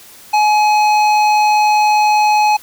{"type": "tone with hard clipping", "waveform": "sine", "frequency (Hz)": 845, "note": "G#5", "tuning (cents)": 30, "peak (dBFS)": -11, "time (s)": [0.33, 2.57], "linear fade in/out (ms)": 10, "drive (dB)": 12, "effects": ["white hiss -40 dBFS RMS until 2.62 s"]}